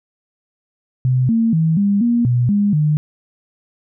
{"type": "tone with pitch steps", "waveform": "sine", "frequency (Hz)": [127.8, 227.4, 161.1, 201.3, 237, 122.2, 204, 151.1], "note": ["C3", "A#3", "E3", "G3", "A#3", "B2", "G#3", "D3"], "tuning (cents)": [-40, -43, -39, 46, 29, -18, -31, 50], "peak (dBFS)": -12, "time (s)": [1.05, 2.97], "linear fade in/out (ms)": 0, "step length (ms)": 240, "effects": []}